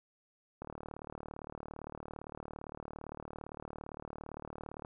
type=click train; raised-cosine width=1 ms; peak=-29 dBFS; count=160; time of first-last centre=0.62-4.849 s; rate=37.6 Hz; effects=none